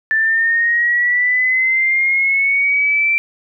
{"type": "linear sweep", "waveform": "sine", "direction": "up", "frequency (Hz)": [1760, 2349], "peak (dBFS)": -12, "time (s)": [0.11, 3.18], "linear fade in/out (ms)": 0, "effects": []}